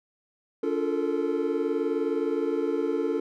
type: tone cluster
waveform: triangle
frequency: 287.2 / 347.2 / 434.6 / 454 Hz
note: D4 / F4 / A4 / A#4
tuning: -39 / -10 / -21 / -46 cents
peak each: -28 dBFS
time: 0.63-3.2 s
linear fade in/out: 5 ms
effects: none